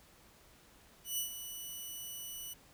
5% pulse tone with ADSR envelope, 2960 Hz, F#7, in tune, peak -24 dBFS, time 1.04-2.54 s, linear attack 140 ms, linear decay 110 ms, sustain -10 dB, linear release 13 ms, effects pink hiss -62 dBFS RMS until 2.73 s

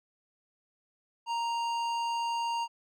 triangle tone with hard clipping, 932.3 Hz, A#5, in tune, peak -31 dBFS, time 1.26-2.68 s, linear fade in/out 50 ms, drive 16 dB, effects none

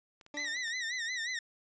clicks, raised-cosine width 0.2 ms, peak -37 dBFS, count 8, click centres 0.212 / 0.264 / 0.367 / 0.403 / 0.446 / 0.48 / 0.567 / 0.679 s
20% pulse tone with exponential decay, 293.7 Hz, D4, in tune, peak -35 dBFS, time 0.34-0.73 s, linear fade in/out 2 ms, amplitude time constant 83 ms
sawtooth tone with vibrato, 1912 Hz, A#6, 43 cents sharp, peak -30 dBFS, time 0.37-1.39 s, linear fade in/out 2 ms, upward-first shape sine, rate 5.6 Hz, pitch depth 110 cents each way
effects resampled to 16000 Hz

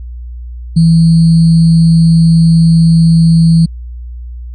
sine tone with sample-and-hold, 164.81 Hz, E3, in tune, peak -3 dBFS, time 0.76-3.66 s, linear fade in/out 10 ms, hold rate 4410 Hz, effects added 60 Hz sine -22 dBFS peak until 4.54 s + resampled to 22050 Hz

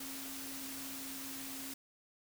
sine tone in noise, 269.9 Hz, C#4, 46 cents flat, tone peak -48 dBFS, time 0-1.74 s, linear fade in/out 5 ms, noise white, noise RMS -45 dBFS, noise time 0-1.74 s, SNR -6 dB, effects none

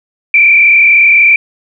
sine tone with frequency modulation, 2349 Hz, D7, in tune, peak -3 dBFS, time 0.34-1.36 s, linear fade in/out 2 ms, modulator 36.3 Hz, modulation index 1.8, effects none

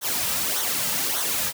white noise with flanger, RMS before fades -25 dBFS, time 0.01-1.53 s, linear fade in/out 50 ms, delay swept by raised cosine 0.4 to 2.8 ms, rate 1.7 Hz, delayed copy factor -0.65, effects none

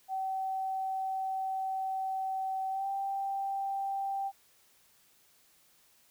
sine tone with pitch glide, 765 to 784.7 Hz, G5 to G5, -42 to +2 cents, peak -31 dBFS, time 0.08-4.32 s, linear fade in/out 50 ms, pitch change +44 cents, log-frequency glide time 2.7-2.87 s, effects white hiss -65 dBFS RMS until 6.1 s

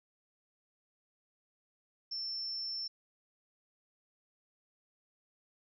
sine tone, 5370 Hz, E8, 31 cents sharp, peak -36 dBFS, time 2.11-2.88 s, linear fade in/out 10 ms, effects none

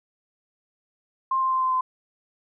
sine tone with pitch steps, 1056 / 1049.3 / 1042.7 / 1036.1 / 1029.5 Hz, C6 / C6 / C6 / C6 / C6, +16 / +5 / -6 / -17 / -28 cents, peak -20 dBFS, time 1.31-1.81 s, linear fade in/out 5 ms, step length 100 ms, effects none

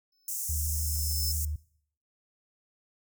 square tone with exponential growth, 5260 Hz, E8, 5 cents flat, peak -30 dBFS, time 0.12-1.32 s, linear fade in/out 5 ms, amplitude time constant 260 ms
pink high-pass noise, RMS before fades -34 dBFS, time 0.28-1.45 s, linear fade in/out 2 ms, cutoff 6200 Hz, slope 48 dB/octave
sine tone, 76.1 Hz, D#2, 38 cents flat, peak -29 dBFS, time 0.49-1.56 s, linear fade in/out 5 ms
effects noise-tail reverb RT60 0.6 s tail -21 dB re dry

